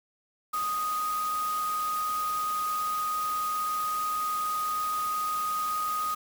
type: tone in noise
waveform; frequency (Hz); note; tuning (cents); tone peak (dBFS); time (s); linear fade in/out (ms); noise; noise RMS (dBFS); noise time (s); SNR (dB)
sine; 1244.5; D#6; 0; -27; 0.53-6.15; 10; white; -40; 0.53-6.15; +10
effects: none